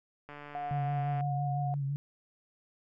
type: click train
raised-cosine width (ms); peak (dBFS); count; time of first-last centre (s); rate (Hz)
0.5; -31; 135; 0.29-1.208; 146
type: tone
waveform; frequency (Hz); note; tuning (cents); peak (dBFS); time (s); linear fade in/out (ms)
sine; 721; F#5; -45; -34; 0.55-1.74; 0
type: tone with vibrato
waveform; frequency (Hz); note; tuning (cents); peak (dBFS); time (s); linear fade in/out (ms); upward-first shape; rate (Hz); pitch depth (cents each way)
sine; 140; C#3; +18; -30; 0.71-1.96; 0; sine; 5.9; 41
effects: none